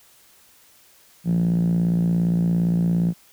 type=tone with band-pass filter; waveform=5% pulse; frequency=57.4 Hz; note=A#1; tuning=26 cents flat; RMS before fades=-20 dBFS; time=1.24-3.14 s; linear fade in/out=50 ms; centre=170 Hz; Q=8.3; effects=white hiss -54 dBFS RMS until 3.32 s